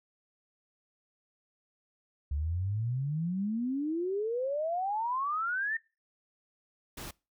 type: exponential sweep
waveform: sine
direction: up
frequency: 69.3 to 1843 Hz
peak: -29 dBFS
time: 2.31-5.77 s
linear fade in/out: 5 ms
type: noise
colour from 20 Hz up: pink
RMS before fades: -42 dBFS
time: 6.97-7.11 s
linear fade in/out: 5 ms
effects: noise-tail reverb RT60 0.3 s tail -24 dB re dry